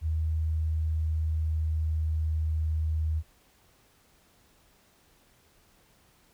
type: tone with pitch glide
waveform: sine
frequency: 79.2 to 78.65 Hz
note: D#2 to D#2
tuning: +31 to +19 cents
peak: -25 dBFS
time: 0.01-3.23 s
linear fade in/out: 50 ms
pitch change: -12 cents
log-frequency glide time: 0.3-2.19 s
effects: pink hiss -63 dBFS RMS until 6.33 s

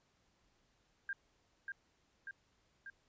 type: tone with echo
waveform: sine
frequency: 1600 Hz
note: G6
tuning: 35 cents sharp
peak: -37 dBFS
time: 1.09-1.13 s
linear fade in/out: 2 ms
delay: 590 ms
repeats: 3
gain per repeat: -3 dB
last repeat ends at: 2.9 s
effects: pink hiss -75 dBFS RMS until 3.08 s + resampled to 16000 Hz

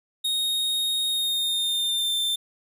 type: tone with pitch glide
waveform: 45% pulse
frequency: 3729 to 3569 Hz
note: A#7 to A7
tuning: 0 to +24 cents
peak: -22 dBFS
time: 0.24-2.36 s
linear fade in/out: 10 ms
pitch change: -76 cents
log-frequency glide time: 1.09-2.15 s
effects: none

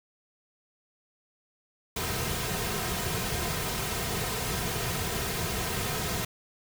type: noise with comb filter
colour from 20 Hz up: pink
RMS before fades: -31 dBFS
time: 1.96-6.25 s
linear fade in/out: 5 ms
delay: 3.5 ms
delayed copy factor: -0.6
effects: none

